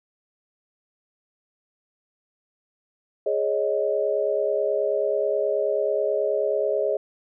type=chord; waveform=sine; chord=Ab suspended fourth; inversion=none; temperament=just; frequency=415.3 / 553.7 / 623 Hz; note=Ab4 / Db5 / Eb5; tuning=0 / -2 / +2 cents; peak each=-25 dBFS; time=3.26-6.97 s; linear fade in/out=5 ms; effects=none